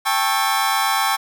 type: chord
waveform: sawtooth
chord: A dominant seventh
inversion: third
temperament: just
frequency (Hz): 792 / 880 / 1100 / 1320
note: G5 / A5 / C#6 / E6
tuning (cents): +18 / 0 / -14 / +2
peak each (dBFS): -18 / -19 / -18 / -21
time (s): 0.05-1.17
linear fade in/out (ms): 20
effects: none